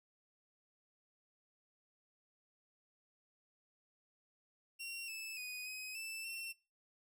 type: tone with pitch steps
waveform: sawtooth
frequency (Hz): 2742 / 2623 / 2485 / 2520 / 2647 / 2705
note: F7 / E7 / D#7 / D#7 / E7 / E7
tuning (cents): -32 / -9 / -3 / +21 / +7 / +44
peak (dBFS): -40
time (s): 4.79-6.53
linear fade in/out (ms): 20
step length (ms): 290
effects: noise-tail reverb RT60 0.3 s tail -19 dB re dry